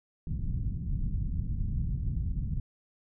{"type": "low-pass noise", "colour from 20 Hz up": "pink", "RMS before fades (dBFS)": -31, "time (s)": [0.27, 2.6], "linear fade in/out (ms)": 2, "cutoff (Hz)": 170, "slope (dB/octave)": 24, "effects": []}